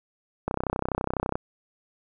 click train, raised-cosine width 1 ms, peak -12 dBFS, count 29, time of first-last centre 0.48-1.355 s, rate 32 Hz, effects none

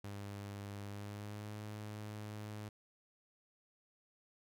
sawtooth tone with pitch glide, 101 to 105.72 Hz, G#2 to G#2, -48 to +31 cents, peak -40 dBFS, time 0.04-2.69 s, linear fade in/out 5 ms, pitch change +79 cents, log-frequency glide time 0.83-1.56 s, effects none

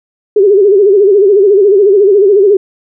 sine tone with vibrato, 400 Hz, G4, 35 cents sharp, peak -3 dBFS, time 0.36-2.57 s, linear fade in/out 5 ms, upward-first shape sine, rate 14 Hz, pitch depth 110 cents each way, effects none

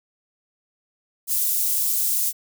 white high-pass noise, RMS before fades -22 dBFS, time 1.27-2.33 s, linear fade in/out 50 ms, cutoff 8300 Hz, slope 12 dB/octave, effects none

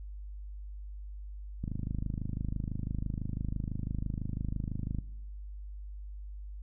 click train, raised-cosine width 5 ms, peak -22 dBFS, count 88, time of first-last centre 1.64-4.986 s, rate 26 Hz, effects noise-tail reverb RT60 1.0 s tail -20 dB re dry + added 50 Hz sine -40 dBFS peak until 6.62 s

